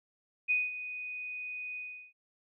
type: tone with ADSR envelope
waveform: sine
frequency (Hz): 2488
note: D#7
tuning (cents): -1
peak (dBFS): -24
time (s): 0.48-2.13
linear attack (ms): 27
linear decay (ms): 200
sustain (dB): -13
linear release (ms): 360
effects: none